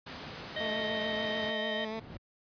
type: noise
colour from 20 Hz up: pink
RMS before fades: -42 dBFS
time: 0.06-1.51 s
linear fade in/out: 10 ms
type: harmonic tone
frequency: 622.3 Hz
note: D#5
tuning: in tune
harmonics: 1 / 3 / 5 / 6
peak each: -36 / -37 / -39 / -44 dBFS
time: 0.56-1.85 s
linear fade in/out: 5 ms
type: tone with vibrato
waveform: 15% pulse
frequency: 220 Hz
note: A3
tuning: in tune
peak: -29 dBFS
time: 0.6-2 s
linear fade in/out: 10 ms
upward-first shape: triangle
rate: 6.8 Hz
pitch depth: 35 cents each way
type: noise with exponential growth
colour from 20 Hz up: brown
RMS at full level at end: -37 dBFS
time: 1.2-2.17 s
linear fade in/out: 1 ms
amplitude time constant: 210 ms
effects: high-pass 100 Hz 12 dB/octave + resampled to 11025 Hz